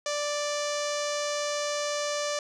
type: tone with low-pass filter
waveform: sawtooth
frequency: 587.3 Hz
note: D5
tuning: in tune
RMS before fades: -30 dBFS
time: 0.06-2.39 s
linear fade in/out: 2 ms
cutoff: 6200 Hz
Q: 3.1
effects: none